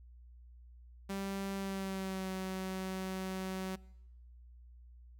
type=tone with pitch glide; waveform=sawtooth; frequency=195.7 to 188.38 Hz; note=G3 to F#3; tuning=-3 to +31 cents; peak=-33 dBFS; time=1.09-3.76 s; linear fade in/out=10 ms; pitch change=-66 cents; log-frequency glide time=1.55-2.3 s; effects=noise-tail reverb RT60 0.9 s tail -23 dB re dry + added 60 Hz sine -53 dBFS peak until 5.19 s